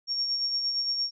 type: tone with tremolo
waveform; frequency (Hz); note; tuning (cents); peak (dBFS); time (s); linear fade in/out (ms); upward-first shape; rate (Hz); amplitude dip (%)
sine; 5530; F8; -18; -24; 0.07-1.11; 50; sine; 8.7; 40
effects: none